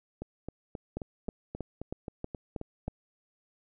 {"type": "two click trains", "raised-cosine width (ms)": 2, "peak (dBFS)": [-24, -21], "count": [11, 7], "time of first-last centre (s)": [[0.22, 2.88], [0.97, 2.881]], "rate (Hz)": [3.76, 3.14], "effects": []}